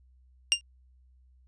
sawtooth tone with exponential decay, 2800 Hz, F7, 4 cents sharp, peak -12 dBFS, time 0.52-0.61 s, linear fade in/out 0 ms, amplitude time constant 19 ms, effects added 63 Hz sine -57 dBFS peak until 1.47 s + resampled to 22050 Hz

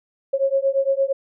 sine beating tone pair, 540 / 548.7 Hz, C#5 / C#5, -45 / -18 cents, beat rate 8.7 Hz, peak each -20 dBFS, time 0.33-1.13 s, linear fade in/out 10 ms, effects none

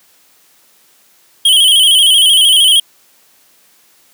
square tone with vibrato, 3136 Hz, G7, in tune, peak -6 dBFS, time 1.45-2.8 s, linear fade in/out 5 ms, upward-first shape square, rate 13 Hz, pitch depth 60 cents each way, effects white hiss -50 dBFS RMS until 4.13 s + high-pass 150 Hz 12 dB/octave

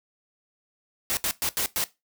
white noise bursts at uneven times, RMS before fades -26 dBFS, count 5, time 1.1-1.17 / 1.24-1.31 / 1.42-1.49 / 1.57-1.66 / 1.76-1.84 s, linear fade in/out 0 ms, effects noise-tail reverb RT60 0.2 s tail -17 dB re dry

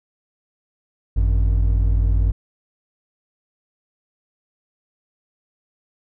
triangle tone pair together, 52 / 92.5 Hz, G#1 / F#2, +3 / 0 cents, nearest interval minor seventh, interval 997 cents, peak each -13 / -20 dBFS, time 1.16-2.32 s, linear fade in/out 10 ms, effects none

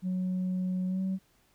sine tone with pitch glide, 184.1 to 189.6 Hz, F#3 to F#3, -8 to +43 cents, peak -26 dBFS, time 0.02-1.19 s, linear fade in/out 50 ms, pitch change +51 cents, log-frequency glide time 0.87-1.01 s, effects tanh soft clip ceiling -26 dBFS + pink hiss -67 dBFS RMS until 1.54 s

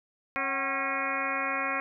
harmonic tone with a mistuned harmonic, 272.6 Hz, C#4, 29 cents flat, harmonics 1 / 2 / 3 / 4 / 5 / 6 / 7 / 8 / 9, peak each -40 / -38 / -38 / -34 / -36 / -37 / -36 / -35 / -36 dBFS, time 0.36-1.8 s, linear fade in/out 0 ms, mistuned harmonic 3, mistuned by -120 cents, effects none

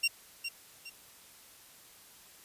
25% pulse tone with echo, 2757 Hz, F7, 23 cents flat, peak -21 dBFS, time 0.03-0.08 s, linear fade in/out 10 ms, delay 410 ms, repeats 2, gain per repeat -9 dB, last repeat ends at 0.9 s, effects white hiss -56 dBFS RMS until 2.44 s + resampled to 32000 Hz

